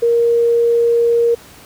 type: tone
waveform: sine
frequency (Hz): 468.8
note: A#4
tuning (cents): +10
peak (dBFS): -10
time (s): 0.02-1.35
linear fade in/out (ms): 10
effects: pink hiss -41 dBFS RMS until 1.65 s + high-pass 60 Hz 12 dB/octave